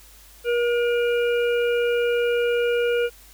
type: harmonic tone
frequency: 477.4 Hz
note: A#4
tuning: 41 cents sharp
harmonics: 1 / 3 / 5 / 6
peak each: -19 / -29 / -33 / -35 dBFS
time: 0.44-3.1 s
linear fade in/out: 50 ms
effects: added 50 Hz sine -50 dBFS peak until 3.33 s + white hiss -50 dBFS RMS until 3.33 s